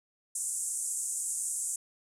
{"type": "band-pass noise", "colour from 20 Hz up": "pink", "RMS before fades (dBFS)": -34, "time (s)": [0.35, 1.76], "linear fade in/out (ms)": 5, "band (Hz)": [7300, 9800], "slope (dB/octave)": 48, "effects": []}